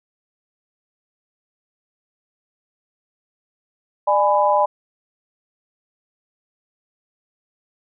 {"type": "chord", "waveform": "sine", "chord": "G# diminished", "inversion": "second", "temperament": "just", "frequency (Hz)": [598, 830.6, 996.7], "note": ["D5", "G#5", "B5"], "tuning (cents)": [31, 0, 16], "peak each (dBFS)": -18, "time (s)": [4.07, 4.66], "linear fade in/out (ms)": 10, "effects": []}